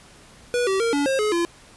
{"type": "tone with pitch steps", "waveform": "square", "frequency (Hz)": [486.8, 384.8, 462.1, 285.7, 535, 424.4, 341.9], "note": ["B4", "G4", "A#4", "D4", "C5", "G#4", "F4"], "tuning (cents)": [-25, -32, -15, -48, 38, 38, -37], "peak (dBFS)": -20, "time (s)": [0.54, 1.45], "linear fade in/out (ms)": 0, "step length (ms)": 130, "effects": ["pink hiss -49 dBFS RMS until 1.76 s", "resampled to 24000 Hz"]}